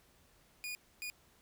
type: tone bursts at uneven times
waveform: sawtooth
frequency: 2449 Hz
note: D#7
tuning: 28 cents flat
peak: -36 dBFS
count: 2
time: 0.64-0.75 / 1.02-1.1 s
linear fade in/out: 0 ms
effects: pink hiss -67 dBFS RMS until 1.41 s